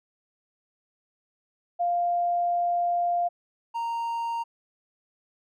sine / triangle tone pair in turn, 698.5 / 928.1 Hz, F5 / A#5, 0 / -8 cents, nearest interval perfect fourth, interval 492 cents, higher second, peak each -22 / -25 dBFS, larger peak first, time 1.79-3.29 / 3.74-4.44 s, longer first, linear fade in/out 20 ms, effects none

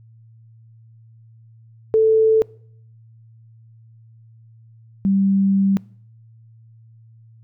sine tone pair in turn, 440.8 / 195.45 Hz, A4 / G3, +3 / -5 cents, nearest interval octave + major second, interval 1408 cents, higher first, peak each -11 / -14 dBFS, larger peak first, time 1.94-2.42 / 5.05-5.77 s, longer second, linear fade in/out 0 ms, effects noise-tail reverb RT60 0.6 s tail -24 dB re dry + added 113 Hz sine -45 dBFS peak until 7.43 s

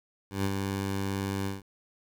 15% pulse tone with ADSR envelope, 98 Hz, G2, in tune, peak -19 dBFS, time 0.3-1.63 s, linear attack 140 ms, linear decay 56 ms, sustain -4 dB, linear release 170 ms, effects 9-bit

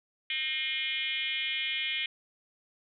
sine tone with frequency modulation, 2708 Hz, E7, 46 cents sharp, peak -29 dBFS, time 0.3-2.06 s, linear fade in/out 2 ms, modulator 284 Hz, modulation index 2.6, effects none

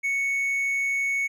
triangle tone, 2217 Hz, C#7, in tune, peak -21 dBFS, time 0.03-1.28 s, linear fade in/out 20 ms, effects none

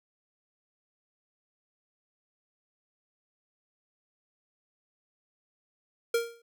square tone with exponential decay, 466.2 Hz, A#4, in tune, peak -22 dBFS, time 6.14-6.42 s, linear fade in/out 5 ms, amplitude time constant 59 ms, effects none

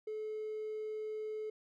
triangle tone with hard clipping, 431.1 Hz, A4, 35 cents flat, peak -38 dBFS, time 0.07-1.5 s, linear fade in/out 5 ms, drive 4 dB, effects none

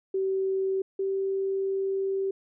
sine tone pair in turn, 383.6 / 387.8 Hz, G4 / G4, -37 / -19 cents, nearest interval unison, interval 18 cents, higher second, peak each -24 / -25 dBFS, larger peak first, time 0.14-0.82 / 0.99-2.31 s, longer second, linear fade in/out 5 ms, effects none

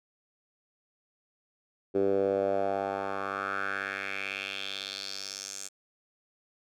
10% pulse tone with band-pass filter sweep, 98 Hz, G2, in tune, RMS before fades -32 dBFS, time 1.94-5.69 s, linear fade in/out 20 ms, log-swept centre 390 to 7300 Hz, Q 3.5, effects none

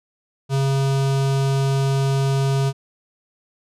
square tone with notch filter, 136.3 Hz, C#3, 29 cents flat, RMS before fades -19 dBFS, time 0.49-2.73 s, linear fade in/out 50 ms, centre 1900 Hz, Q 2, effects low-pass 9000 Hz 12 dB/octave

